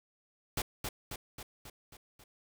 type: noise with echo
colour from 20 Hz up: pink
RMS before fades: -33 dBFS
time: 0.57-0.62 s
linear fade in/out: 5 ms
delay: 270 ms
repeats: 6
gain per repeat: -4 dB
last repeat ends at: 2.24 s
effects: none